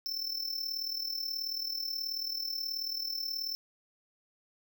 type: tone with amplitude modulation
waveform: square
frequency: 5330 Hz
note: E8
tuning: 18 cents sharp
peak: -31 dBFS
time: 0.06-3.55 s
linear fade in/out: 0 ms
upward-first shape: sine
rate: 38.5 Hz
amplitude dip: 65%
effects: none